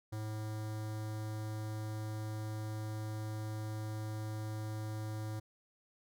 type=tone with notch filter; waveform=square; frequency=108 Hz; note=A2; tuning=32 cents flat; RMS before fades=-40 dBFS; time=0.12-5.4 s; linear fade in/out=10 ms; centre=2600 Hz; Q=1.4; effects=none